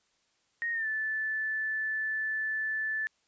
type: tone with pitch glide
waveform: sine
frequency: 1864.7 to 1749.9 Hz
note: A#6 to A6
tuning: 0 to -10 cents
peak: -29 dBFS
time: 0.62-3.07 s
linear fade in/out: 0 ms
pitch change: -110 cents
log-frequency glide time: 0.72-0.87 s
effects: white hiss -72 dBFS RMS until 3.27 s + resampled to 16000 Hz